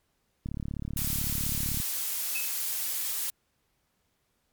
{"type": "click train", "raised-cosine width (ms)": 5, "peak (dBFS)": -22, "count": 49, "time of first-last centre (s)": [0.46, 1.801], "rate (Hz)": 35.8}
{"type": "noise", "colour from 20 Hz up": "blue", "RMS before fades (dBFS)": -31, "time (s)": [0.97, 3.3], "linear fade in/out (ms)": 0}
{"type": "tone with exponential decay", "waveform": "sine", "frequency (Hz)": 2592, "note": "E7", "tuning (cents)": -30, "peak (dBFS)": -29, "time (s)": [2.35, 2.63], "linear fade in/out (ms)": 5, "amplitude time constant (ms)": 60}
{"effects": ["pink hiss -74 dBFS RMS until 4.52 s", "MP3 96 kbps"]}